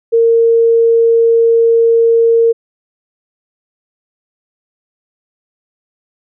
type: tone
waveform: sine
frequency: 460 Hz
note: A#4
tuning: 23 cents flat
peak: -6 dBFS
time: 0.12-2.53 s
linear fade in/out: 20 ms
effects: none